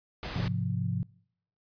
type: noise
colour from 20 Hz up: pink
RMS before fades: -37 dBFS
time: 0.23-0.48 s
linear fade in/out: 0 ms
type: chord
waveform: sine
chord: F minor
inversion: first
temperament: just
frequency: 104.77 / 130.96 / 174.61 Hz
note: Ab2 / C3 / F3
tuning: +16 / +2 / 0 cents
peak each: -32 dBFS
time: 0.36-1.03 s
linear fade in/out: 0 ms
effects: noise-tail reverb RT60 0.7 s tail -25 dB re dry + resampled to 11025 Hz